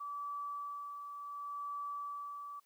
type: tone with tremolo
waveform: sine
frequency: 1153 Hz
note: D6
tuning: 32 cents flat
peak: -38 dBFS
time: 0-2.6 s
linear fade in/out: 10 ms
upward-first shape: sine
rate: 0.69 Hz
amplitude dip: 45%
effects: white hiss -74 dBFS RMS until 2.65 s + high-pass 200 Hz 12 dB/octave